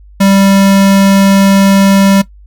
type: tone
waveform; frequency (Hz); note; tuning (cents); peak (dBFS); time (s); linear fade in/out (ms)
square; 196; G3; 0; -5; 0.2-2.22; 10
effects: noise-tail reverb RT60 0.1 s tail -17 dB re dry + added 50 Hz sine -34 dBFS peak until 2.46 s